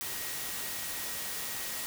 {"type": "tone in noise", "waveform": "sine", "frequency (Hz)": 1896, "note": "A#6", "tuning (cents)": 29, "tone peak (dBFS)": -48, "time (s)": [0.01, 1.86], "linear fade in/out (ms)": 0, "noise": "white", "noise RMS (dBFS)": -37, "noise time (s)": [0.01, 1.86], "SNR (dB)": -14, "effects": []}